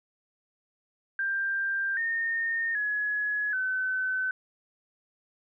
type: tone with pitch steps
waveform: sine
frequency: 1585 / 1832 / 1686 / 1519 Hz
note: G6 / A#6 / G#6 / F#6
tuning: +19 / -31 / +26 / +45 cents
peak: -26 dBFS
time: 1.19-4.31 s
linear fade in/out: 2 ms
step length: 780 ms
effects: none